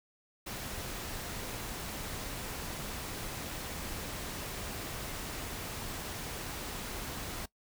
pink noise, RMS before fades -40 dBFS, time 0.46-7.46 s, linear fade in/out 10 ms, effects noise-tail reverb RT60 0.1 s tail -20 dB re dry

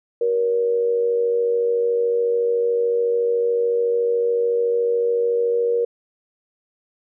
sine tone with amplitude modulation, 472.5 Hz, A#4, 23 cents sharp, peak -14 dBFS, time 0.21-5.85 s, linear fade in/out 5 ms, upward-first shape sine, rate 93.8 Hz, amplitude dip 55%, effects none

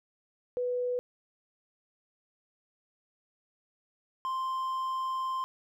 sine / triangle tone pair in turn, 493.9 / 1046.5 Hz, B4 / C6, 0 / 0 cents, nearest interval octave + minor second, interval 1300 cents, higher second, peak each -28 dBFS, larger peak neither, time 0.57-0.99 / 4.25-5.44 s, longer second, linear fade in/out 0 ms, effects none

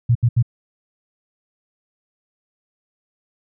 sine tone bursts, 118.8 Hz, A#2, 33 cents sharp, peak -11 dBFS, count 3, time 0.09-0.427 s, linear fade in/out 10 ms, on 63 ms, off 74 ms, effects none

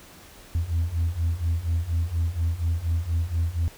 sine beating tone pair, 81.3 / 85.5 Hz, E2 / F2, -23 / -36 cents, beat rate 4.2 Hz, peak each -25 / -23 dBFS, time 0.55-3.68 s, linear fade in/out 0 ms, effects tanh soft clip ceiling -18 dBFS + pink hiss -48 dBFS RMS until 3.77 s

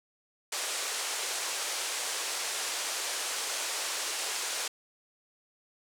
white band-pass noise, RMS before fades -34 dBFS, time 0.52-4.68 s, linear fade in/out 5 ms, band 400 to 9100 Hz, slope 24 dB/octave, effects none

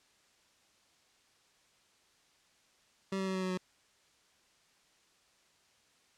25% pulse tone with pitch steps, 193 / 191.11 / 189.25 / 187.4 / 185.57 / 183.75 Hz, G3 / G3 / F#3 / F#3 / F#3 / F#3, -27 / -44 / +39 / +22 / +5 / -12 cents, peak -29 dBFS, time 3.12-3.576 s, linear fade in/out 5 ms, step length 76 ms, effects white hiss -68 dBFS RMS until 6.17 s + low-pass 7000 Hz 12 dB/octave

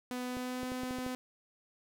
sawtooth tone with pitch glide, 249.4 to 253.6 Hz, B3 to B3, +17 to +46 cents, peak -32 dBFS, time 0.11-1.15 s, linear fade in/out 0 ms, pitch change +29 cents, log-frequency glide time 0.25-0.69 s
clicks, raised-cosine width 2 ms, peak -29 dBFS, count 7, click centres 0.369 / 0.632 / 0.719 / 0.834 / 0.909 / 0.986 / 1.064 s
effects none

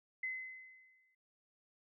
sine tone with exponential decay, 2043 Hz, C7, 42 cents flat, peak -35 dBFS, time 0.23-1.15 s, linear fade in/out 5 ms, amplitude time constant 200 ms, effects none

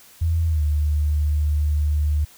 sine tone with pitch glide, 82.41 to 74.7 Hz, E2 to D2, 0 to +30 cents, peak -17 dBFS, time 0.21-2.25 s, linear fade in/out 10 ms, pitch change -170 cents, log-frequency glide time 0.47-0.62 s, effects white hiss -49 dBFS RMS until 2.37 s

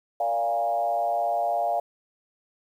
sine tone with frequency modulation, 698.5 Hz, F5, in tune, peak -22 dBFS, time 0.2-1.8 s, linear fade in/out 5 ms, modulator 117 Hz, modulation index 0.98, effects 9-bit

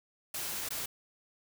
white noise with dropouts, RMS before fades -37 dBFS, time 0.34-0.86 s, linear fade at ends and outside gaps 5 ms, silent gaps 0.689-0.705 s, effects none

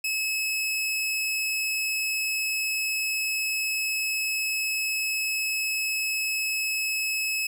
sawtooth tone, 2584 Hz, E7, 35 cents flat, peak -22 dBFS, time 0.04-7.47 s, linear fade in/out 5 ms, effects none

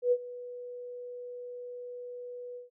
sine tone with ADSR envelope, 490.7 Hz, B4, 11 cents flat, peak -20 dBFS, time 0.02-2.7 s, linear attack 97 ms, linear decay 55 ms, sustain -19 dB, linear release 140 ms, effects none

